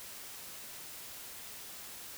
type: silence
effects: white hiss -47 dBFS RMS until 2.17 s